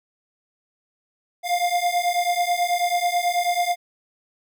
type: beating tone pair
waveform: square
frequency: 699 / 708.2 Hz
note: F5 / F5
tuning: +1 / +24 cents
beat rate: 9.2 Hz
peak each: -24 / -23 dBFS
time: 1.43-3.76 s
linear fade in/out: 50 ms
effects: none